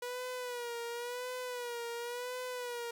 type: tone with vibrato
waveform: sawtooth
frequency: 486.1 Hz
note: B4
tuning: 28 cents flat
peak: -34 dBFS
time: 0.02-2.91 s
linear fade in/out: 5 ms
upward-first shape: sine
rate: 0.94 Hz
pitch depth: 63 cents each way
effects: none